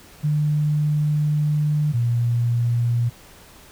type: tone pair in turn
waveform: sine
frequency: 150 / 119.06 Hz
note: D3 / A#2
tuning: +37 / +37 cents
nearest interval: major third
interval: 400 cents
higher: first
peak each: -17 dBFS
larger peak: neither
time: 0.23-1.93 / 1.93-3.1 s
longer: first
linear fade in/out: 20 ms
effects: pink hiss -47 dBFS RMS until 3.71 s